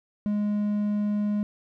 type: tone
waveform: triangle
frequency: 207.7 Hz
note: G#3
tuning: in tune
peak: -21 dBFS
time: 0.26-1.43 s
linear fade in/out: 0 ms
effects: none